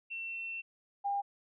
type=tone pair in turn; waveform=sine; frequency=2701 / 803 Hz; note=E7 / G5; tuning=+42 / +41 cents; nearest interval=octave + major sixth; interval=2101 cents; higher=first; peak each=-37 / -30 dBFS; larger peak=second; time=0.1-0.62 / 1.04-1.22 s; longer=first; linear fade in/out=20 ms; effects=none